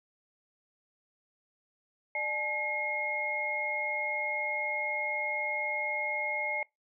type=tone cluster; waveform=sine; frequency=600 / 852 / 2148 Hz; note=D5 / G#5 / C7; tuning=+37 / +44 / +45 cents; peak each=-38 / -38 / -31 dBFS; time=2.15-6.63 s; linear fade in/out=2 ms; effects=noise-tail reverb RT60 0.2 s tail -24 dB re dry